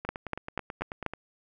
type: two click trains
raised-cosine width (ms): 0.5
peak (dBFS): -21 / -14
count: 11 / 5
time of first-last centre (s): 0.05-1.136 / 0.09-1.063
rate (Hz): 9.21 / 4.11
effects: none